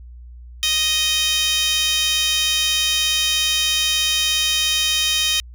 15% pulse tone with high-pass filter, 622.3 Hz, D#5, in tune, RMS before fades -19 dBFS, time 0.63-5.4 s, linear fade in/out 0 ms, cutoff 3600 Hz, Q 7.3, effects added 60 Hz sine -36 dBFS peak until 5.54 s

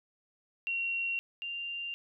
sine tone pair in turn, 2743 / 2785 Hz, F7 / F7, -32 / -5 cents, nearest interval unison, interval 27 cents, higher second, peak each -30 / -35 dBFS, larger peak first, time 0.67-1.19 / 1.42-1.94 s, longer neither, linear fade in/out 0 ms, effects none

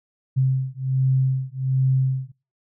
sine beating tone pair, 131.1 / 132.4 Hz, C3 / C3, +4 / +21 cents, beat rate 1.3 Hz, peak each -21 dBFS, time 0.36-2.32 s, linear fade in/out 20 ms, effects noise-tail reverb RT60 0.3 s tail -23 dB re dry

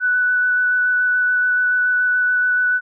sine tone with vibrato, 1487 Hz, F#6, 8 cents sharp, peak -14 dBFS, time 0-2.81 s, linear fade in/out 50 ms, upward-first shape square, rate 7 Hz, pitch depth 8 cents each way, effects none

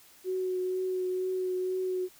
sine tone with vibrato, 370 Hz, F#4, in tune, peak -28 dBFS, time 0.24-2.09 s, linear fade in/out 50 ms, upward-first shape triangle, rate 2.1 Hz, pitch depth 17 cents each way, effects white hiss -57 dBFS RMS until 2.19 s

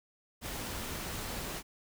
pink noise, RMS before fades -39 dBFS, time 0.41-1.63 s, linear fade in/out 50 ms, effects none

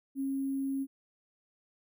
sine tone with sample-and-hold, 271.9 Hz, C#4, 33 cents flat, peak -30 dBFS, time 0.15-0.87 s, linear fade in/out 50 ms, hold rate 11025 Hz, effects none

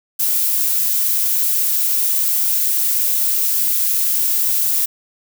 violet noise, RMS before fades -17 dBFS, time 0.19-4.86 s, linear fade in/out 10 ms, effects none

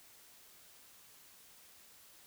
silence, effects white hiss -60 dBFS RMS until 2.26 s

